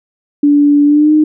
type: tone with pitch glide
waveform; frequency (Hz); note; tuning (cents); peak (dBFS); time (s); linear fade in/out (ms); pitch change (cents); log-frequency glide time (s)
sine; 289.9 to 306.4; D4 to D#4; -22 to -27; -5; 0.43-1.24; 5; +95; 0.85-1.13
effects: none